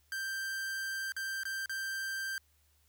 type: tone with dropouts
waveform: 45% pulse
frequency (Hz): 1572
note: G6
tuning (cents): +4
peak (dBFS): -35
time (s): 0.12-2.38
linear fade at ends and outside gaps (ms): 1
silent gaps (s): 1.121-1.165 / 1.434-1.453 / 1.659-1.695
effects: added 75 Hz sine -69 dBFS peak until 2.88 s + white hiss -72 dBFS RMS until 2.88 s